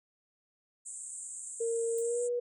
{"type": "band-pass noise", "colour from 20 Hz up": "white", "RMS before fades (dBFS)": -43, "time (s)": [0.85, 2.29], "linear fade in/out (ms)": 20, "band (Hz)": [7200, 8900], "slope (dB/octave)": 96}
{"type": "tone with pitch glide", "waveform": "sine", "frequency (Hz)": [461.3, 484.5], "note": ["A#4", "B4"], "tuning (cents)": [-18, -33], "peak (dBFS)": -29, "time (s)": [1.6, 2.4], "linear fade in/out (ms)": 10, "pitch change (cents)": 85, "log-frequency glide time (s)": [1.99, 2.22]}
{"type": "noise with exponential decay", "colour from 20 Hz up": "violet", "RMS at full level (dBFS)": -43, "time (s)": [1.98, 2.05], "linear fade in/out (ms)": 2, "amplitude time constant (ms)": 15}
{"effects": []}